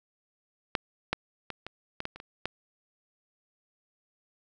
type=clicks; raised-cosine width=0.3 ms; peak=-9 / -10 / -19 / -22 / -18 / -17 / -28 / -26 / -14 dBFS; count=9; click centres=0.752 / 1.13 / 1.503 / 1.666 / 2.004 / 2.054 / 2.16 / 2.201 / 2.456 s; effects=none